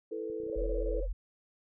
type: chord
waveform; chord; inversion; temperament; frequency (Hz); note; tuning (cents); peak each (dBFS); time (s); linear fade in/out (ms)
sine; E suspended fourth; none; just; 329.6 / 439.5 / 494.4; E4 / A4 / B4; 0 / -2 / +2; -41 / -36 / -42; 0.11-1.01; 10
type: clicks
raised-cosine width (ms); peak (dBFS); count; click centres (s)
3; -40; 9; 0.3 / 0.402 / 0.435 / 0.466 / 0.499 / 0.558 / 0.621 / 0.66 / 0.695
type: tone with vibrato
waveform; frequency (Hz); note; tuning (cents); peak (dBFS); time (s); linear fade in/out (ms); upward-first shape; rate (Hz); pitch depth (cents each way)
sine; 523.3; C5; 0; -36; 0.47-1.08; 50; square; 18; 95
type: tone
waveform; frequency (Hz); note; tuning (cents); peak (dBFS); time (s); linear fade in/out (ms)
sine; 43.65; F1; 0; -31; 0.56-1.13; 10
effects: none